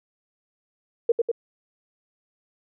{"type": "tone with echo", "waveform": "sine", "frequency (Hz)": 466.2, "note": "A#4", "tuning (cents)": 0, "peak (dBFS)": -14, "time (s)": [1.09, 1.12], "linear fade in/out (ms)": 5, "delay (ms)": 98, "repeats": 2, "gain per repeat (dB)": -3, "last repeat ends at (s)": 1.316, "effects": []}